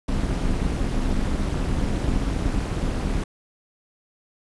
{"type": "noise with amplitude modulation", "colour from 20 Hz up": "brown", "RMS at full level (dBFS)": -20, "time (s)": [0.08, 3.24], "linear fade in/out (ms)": 5, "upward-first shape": "sine", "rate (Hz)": 227, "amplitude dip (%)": 75, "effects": ["resampled to 24000 Hz"]}